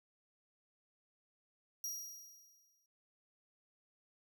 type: tone with exponential decay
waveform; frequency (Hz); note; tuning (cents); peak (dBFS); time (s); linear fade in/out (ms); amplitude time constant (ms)
sawtooth; 5710; F8; +37; -35; 1.84-2.86; 2; 220
effects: none